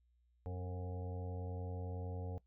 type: harmonic tone with a mistuned harmonic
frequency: 90.9 Hz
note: F#2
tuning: 30 cents flat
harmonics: 1 / 2 / 3 / 5 / 6 / 7 / 8 / 9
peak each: -41 / -52 / -54 / -49 / -54 / -63 / -56 / -59 dBFS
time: 0.46-2.38 s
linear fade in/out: 0 ms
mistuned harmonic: 6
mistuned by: -28 cents
effects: noise-tail reverb RT60 0.1 s tail -19 dB re dry + added 60 Hz sine -70 dBFS peak until 2.46 s